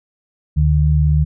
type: tone pair together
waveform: sine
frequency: 73.92 / 150.6 Hz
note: D2 / D3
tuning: +12 / +44 cents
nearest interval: octave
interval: 1232 cents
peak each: -13 / -14 dBFS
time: 0.56-1.25 s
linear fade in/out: 20 ms
effects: none